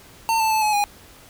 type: tone with pitch steps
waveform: square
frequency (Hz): 903 / 882 / 873 / 850 / 821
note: A5 / A5 / A5 / G#5 / G#5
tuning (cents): +45 / +4 / -14 / +40 / -20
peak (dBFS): -18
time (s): 0.29-0.84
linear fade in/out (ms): 0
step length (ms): 110
effects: pink hiss -47 dBFS RMS until 1.29 s